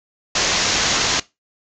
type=low-pass noise; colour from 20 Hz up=white; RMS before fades=-19 dBFS; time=0.35-1.2 s; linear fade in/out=5 ms; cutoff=7000 Hz; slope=96 dB/octave; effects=noise-tail reverb RT60 0.2 s tail -19 dB re dry